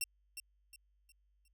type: tone with echo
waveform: 10% pulse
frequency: 2723 Hz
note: F7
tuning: 44 cents flat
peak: -25 dBFS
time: 0.01-0.04 s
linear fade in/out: 2 ms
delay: 360 ms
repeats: 4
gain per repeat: -9 dB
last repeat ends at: 1.48 s
effects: added 50 Hz sine -70 dBFS peak until 1.53 s